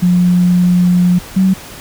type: tone pair in turn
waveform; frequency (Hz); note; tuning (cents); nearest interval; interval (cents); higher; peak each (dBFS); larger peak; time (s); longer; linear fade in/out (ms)
sine; 178.3 / 189.12; F3 / F#3; +36 / +38; minor second; 102; second; -7; neither; 0.02-1.19 / 1.36-1.54; first; 10
effects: pink hiss -32 dBFS RMS until 1.8 s